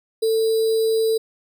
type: tone with sample-and-hold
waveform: sine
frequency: 446 Hz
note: A4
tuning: 23 cents sharp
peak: -16 dBFS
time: 0.22-1.18 s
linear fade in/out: 10 ms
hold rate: 4410 Hz
effects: none